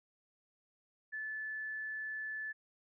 sine tone, 1739 Hz, A6, 21 cents flat, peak -38 dBFS, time 1.12-2.53 s, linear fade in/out 20 ms, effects none

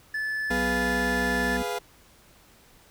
triangle tone, 1738 Hz, A6, 22 cents flat, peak -25 dBFS, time 0.14-1.57 s, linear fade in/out 5 ms
harmonic tone, 62 Hz, B1, 7 cents sharp, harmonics 1 / 3 / 4, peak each -34 / -33 / -30 dBFS, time 0.5-1.63 s, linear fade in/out 10 ms
30% pulse chord, F diminished, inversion first, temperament equal, 415.3 / 493.9 / 698.5 Hz, Ab4 / Cb5 / F5, 0 / 0 / 0 cents, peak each -30 / -30 / -30 dBFS, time 0.5-1.79 s, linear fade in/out 10 ms
effects pink hiss -56 dBFS RMS until 2.9 s

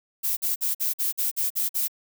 violet noise bursts, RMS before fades -25 dBFS, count 9, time 0.23-1.882 s, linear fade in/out 20 ms, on 140 ms, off 49 ms, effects none

